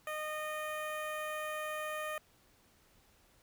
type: tone with notch filter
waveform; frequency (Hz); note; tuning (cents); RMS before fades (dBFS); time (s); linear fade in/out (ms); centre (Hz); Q
15% pulse; 614; D#5; -23; -39; 0.07-2.18; 2; 5300; 1
effects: pink hiss -67 dBFS RMS until 3.42 s